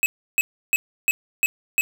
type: tone bursts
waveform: square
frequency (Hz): 2578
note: E7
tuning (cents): -39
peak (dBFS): -16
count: 6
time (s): 0.03-1.81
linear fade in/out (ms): 0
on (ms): 30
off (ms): 320
effects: none